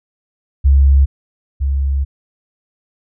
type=tone pair in turn; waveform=sine; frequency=68.7 / 68.7 Hz; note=C#2 / C#2; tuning=-15 / -15 cents; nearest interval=unison; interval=0 cents; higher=neither; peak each=-6 / -13 dBFS; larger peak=first; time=0.64-1.06 / 1.6-2.05 s; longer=second; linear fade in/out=20 ms; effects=none